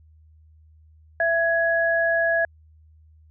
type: tone pair together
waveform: sine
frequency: 666.6 / 1671 Hz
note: E5 / G#6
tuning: +19 / +10 cents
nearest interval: octave + major third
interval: 1591 cents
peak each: -21 dBFS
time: 1.2-2.45 s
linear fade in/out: 2 ms
effects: added 78 Hz sine -50 dBFS peak until 3.3 s